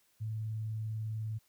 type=tone with vibrato; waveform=sine; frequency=109.4 Hz; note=A2; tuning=9 cents flat; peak=-34 dBFS; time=0.2-1.39 s; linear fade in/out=20 ms; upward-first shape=sine; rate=20 Hz; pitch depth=42 cents each way; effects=white hiss -71 dBFS RMS until 1.48 s